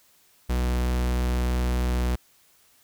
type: tone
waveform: 45% pulse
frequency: 61.6 Hz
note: B1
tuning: 4 cents flat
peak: -22 dBFS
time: 0.49-2.16 s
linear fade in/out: 10 ms
effects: white hiss -60 dBFS RMS until 2.83 s